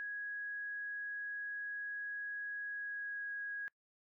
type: tone with pitch glide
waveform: sine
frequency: 1661.2 to 1651.6 Hz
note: G#6 to G#6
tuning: 0 to -10 cents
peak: -39 dBFS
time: 0-3.68 s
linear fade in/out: 0 ms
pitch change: -10 cents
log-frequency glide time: 2.66-3.29 s
effects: noise-tail reverb RT60 0.1 s tail -24 dB re dry